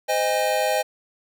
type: tone cluster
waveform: square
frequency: 516 / 623 / 811 Hz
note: C5 / D#5 / G#5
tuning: -24 / +2 / -41 cents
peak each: -26 / -24 / -25 dBFS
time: 0.08-0.83 s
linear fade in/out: 20 ms
effects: none